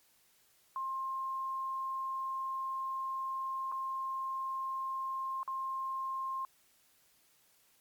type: tone with dropouts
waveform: sine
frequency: 1061 Hz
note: C6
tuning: 24 cents sharp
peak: -34 dBFS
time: 0.76-6.45 s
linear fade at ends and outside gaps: 1 ms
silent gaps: 3.717-3.722 / 5.431-5.477 s
effects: white hiss -68 dBFS RMS until 7.8 s + MP3 96 kbps